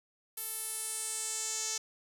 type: tone with band-pass filter sweep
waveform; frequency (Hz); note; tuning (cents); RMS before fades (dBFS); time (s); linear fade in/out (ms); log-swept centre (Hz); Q
sawtooth; 440; A4; 0; -37; 0.37-1.78; 5; 12000 to 6300; 3.6
effects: none